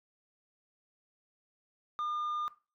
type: tone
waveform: sine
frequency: 1209 Hz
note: D6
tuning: 50 cents sharp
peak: -29 dBFS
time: 1.99-2.48 s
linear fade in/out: 0 ms
effects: noise-tail reverb RT60 0.3 s tail -18 dB re dry + tanh soft clip ceiling -31 dBFS